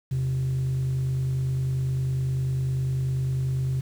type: tone pair together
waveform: sine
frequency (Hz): 81.2 / 131.2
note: E2 / C3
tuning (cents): -26 / +5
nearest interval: minor sixth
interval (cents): 831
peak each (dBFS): -32 / -21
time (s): 0.11-3.81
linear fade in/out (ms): 10
effects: tanh soft clip ceiling -21 dBFS + 8-bit